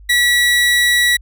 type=tone; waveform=30% pulse; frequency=1940 Hz; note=B6; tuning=31 cents flat; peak=-8 dBFS; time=0.09-1.17 s; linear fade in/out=10 ms; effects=added 50 Hz sine -37 dBFS peak until 1.21 s